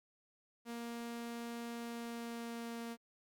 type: tone with pitch glide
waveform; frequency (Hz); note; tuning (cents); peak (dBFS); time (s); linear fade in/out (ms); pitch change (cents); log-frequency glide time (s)
sawtooth; 234.7 to 232.5; A#3 to A#3; +12 to -4; -38; 0.65-2.97; 50; -16; 1.75-2.84
effects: Opus 48 kbps